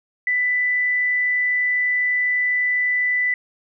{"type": "tone", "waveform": "sine", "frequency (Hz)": 1988, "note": "B6", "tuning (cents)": 11, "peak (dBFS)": -17, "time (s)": [0.27, 3.34], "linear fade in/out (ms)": 2, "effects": []}